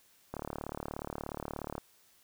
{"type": "click train", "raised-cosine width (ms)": 1, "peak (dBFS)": -23, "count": 54, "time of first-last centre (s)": [0.34, 1.78], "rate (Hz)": 36.8, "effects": ["white hiss -65 dBFS RMS until 2.23 s"]}